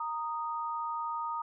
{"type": "tone pair together", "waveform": "sine", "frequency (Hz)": [929, 1241.1], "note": ["A#5", "D#6"], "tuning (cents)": [-6, -5], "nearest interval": "perfect fourth", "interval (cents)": 501, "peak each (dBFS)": [-35, -35], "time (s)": [0, 1.42], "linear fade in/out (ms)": 5, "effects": []}